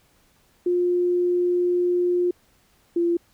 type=tone pair in turn; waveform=sine; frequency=354.7 / 342.8 Hz; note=F4 / F4; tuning=+27 / -32 cents; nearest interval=minor second; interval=59 cents; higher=first; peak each=-18 / -18 dBFS; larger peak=neither; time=0.66-2.31 / 2.96-3.17 s; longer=first; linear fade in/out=5 ms; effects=pink hiss -61 dBFS RMS until 3.33 s